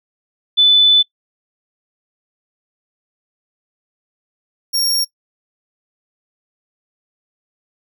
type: tone pair in turn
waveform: sine / sawtooth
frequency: 3499 / 5554 Hz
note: A7 / F8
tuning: -10 / -10 cents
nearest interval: minor sixth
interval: 800 cents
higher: second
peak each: -7 / -12 dBFS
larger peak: first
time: 0.57-1.03 / 4.73-5.05 s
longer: first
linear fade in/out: 20 ms
effects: noise-tail reverb RT60 0.1 s tail -21 dB re dry